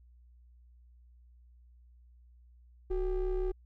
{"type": "ring-modulated tone", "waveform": "triangle", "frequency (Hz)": 201.7, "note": "G3", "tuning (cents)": 50, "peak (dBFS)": -24, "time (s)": [2.9, 3.52], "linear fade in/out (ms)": 10, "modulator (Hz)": 169, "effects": ["added 60 Hz sine -56 dBFS peak until 3.65 s"]}